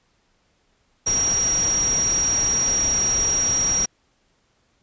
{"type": "tone in noise", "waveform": "sine", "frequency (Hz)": 5690, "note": "F8", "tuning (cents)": 31, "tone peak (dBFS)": -18, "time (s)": [1.06, 3.86], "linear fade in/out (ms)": 10, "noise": "pink", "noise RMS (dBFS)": -30, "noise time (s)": [1.06, 3.86], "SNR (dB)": 9, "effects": ["pink hiss -65 dBFS RMS until 4.82 s", "resampled to 16000 Hz"]}